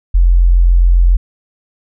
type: tone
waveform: sine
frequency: 43.65 Hz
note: F1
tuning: in tune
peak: -5 dBFS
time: 0.14-1.17 s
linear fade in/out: 10 ms
effects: none